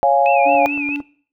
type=chord; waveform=sine; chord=Db major; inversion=none; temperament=equal; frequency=554.4 / 698.5 / 830.6 Hz; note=Db5 / F5 / Ab5; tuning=0 / 0 / 0 cents; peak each=-16 / -15 / -15 dBFS; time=0.03-0.66 s; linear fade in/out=0 ms
type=tone with vibrato; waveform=sine; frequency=2532 Hz; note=D#7; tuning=30 cents sharp; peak=-21 dBFS; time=0.26-0.96 s; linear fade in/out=0 ms; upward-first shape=sine; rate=4.6 Hz; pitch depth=100 cents each way
type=tone; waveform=triangle; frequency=287.5 Hz; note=D4; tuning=37 cents flat; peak=-20 dBFS; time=0.45-1.02 s; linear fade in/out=20 ms
type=click train; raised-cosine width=1 ms; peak=-22 dBFS; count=5; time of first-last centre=0.55-1.003 s; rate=8.83 Hz
effects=noise-tail reverb RT60 0.5 s tail -21 dB re dry